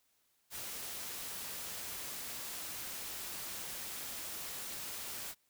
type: noise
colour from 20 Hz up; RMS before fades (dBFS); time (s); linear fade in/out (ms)
white; -43; 0.5-5.35; 50
effects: white hiss -75 dBFS RMS until 5.49 s